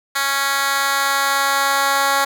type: tone with high-pass filter sweep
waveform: 10% pulse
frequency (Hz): 276.6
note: C#4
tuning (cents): -4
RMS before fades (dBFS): -18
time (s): 0.15-2.25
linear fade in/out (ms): 10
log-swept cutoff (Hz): 1500 to 800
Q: 0.96
effects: none